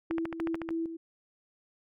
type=tone with tremolo; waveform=sine; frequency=329.3 Hz; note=E4; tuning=2 cents flat; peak=-29 dBFS; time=0.1-0.97 s; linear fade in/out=10 ms; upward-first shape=square; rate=3.3 Hz; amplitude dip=60%
type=click train; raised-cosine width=0.5 ms; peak=-21 dBFS; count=9; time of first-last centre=0.11-0.69 s; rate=13.8 Hz
effects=none